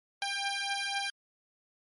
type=beating tone pair; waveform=10% pulse; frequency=794 / 798 Hz; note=G5 / G5; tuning=+22 / +31 cents; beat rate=4 Hz; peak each=-26 dBFS; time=0.22-1.1 s; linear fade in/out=2 ms; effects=MP3 48 kbps